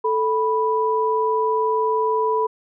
sine tone pair together, 438.8 / 985 Hz, A4 / B5, -5 / -5 cents, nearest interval octave + major second, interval 1400 cents, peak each -20 dBFS, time 0.04-2.47 s, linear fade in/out 10 ms, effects none

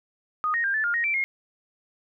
sine tone with pitch steps, 1240 / 1865 / 1596 / 1749 / 1413 / 1873 / 2340 / 2146 Hz, D#6 / A#6 / G6 / A6 / F6 / A#6 / D7 / C7, -6 / 0 / +31 / -11 / +20 / +8 / -7 / +43 cents, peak -22 dBFS, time 0.44-1.24 s, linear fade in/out 0 ms, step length 100 ms, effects none

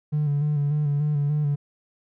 triangle tone with vibrato, 146.83 Hz, D3, in tune, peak -17 dBFS, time 0.12-1.56 s, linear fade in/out 20 ms, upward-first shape square, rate 3.4 Hz, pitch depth 37 cents each way, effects tanh soft clip ceiling -16 dBFS

